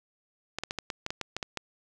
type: clicks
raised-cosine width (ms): 0.2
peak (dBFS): -15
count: 11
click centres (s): 0.586 / 0.636 / 0.709 / 0.787 / 0.902 / 1.064 / 1.105 / 1.213 / 1.366 / 1.428 / 1.573
effects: none